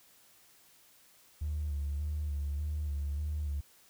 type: tone with vibrato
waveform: triangle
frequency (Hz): 73.42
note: D2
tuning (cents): 0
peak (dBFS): -28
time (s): 1.41-3.61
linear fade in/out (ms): 10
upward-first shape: square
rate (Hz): 1.7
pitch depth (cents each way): 43
effects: tanh soft clip ceiling -29 dBFS + white hiss -62 dBFS RMS until 3.89 s